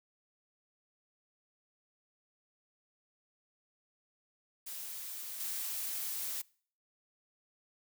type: noise with level steps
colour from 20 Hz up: blue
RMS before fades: -43 / -38 dBFS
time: 4.66-6.42 s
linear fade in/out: 10 ms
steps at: 5.4 s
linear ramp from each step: 5 ms
effects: noise-tail reverb RT60 0.5 s tail -24 dB re dry